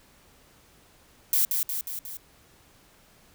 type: noise with echo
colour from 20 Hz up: violet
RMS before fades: -22 dBFS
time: 1.33-1.45 s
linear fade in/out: 2 ms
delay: 180 ms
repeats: 4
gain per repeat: -4 dB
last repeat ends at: 2.17 s
effects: pink hiss -58 dBFS RMS until 3.34 s